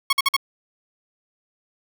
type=tone bursts; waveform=15% pulse; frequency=1100 Hz; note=C#6; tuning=14 cents flat; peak=-9 dBFS; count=4; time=0.1-0.366 s; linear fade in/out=5 ms; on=29 ms; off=50 ms; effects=none